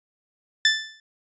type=tone with exponential decay; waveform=20% pulse; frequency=1760 Hz; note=A6; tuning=in tune; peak=-8 dBFS; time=0.65-1 s; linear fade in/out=2 ms; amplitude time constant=75 ms; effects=resampled to 16000 Hz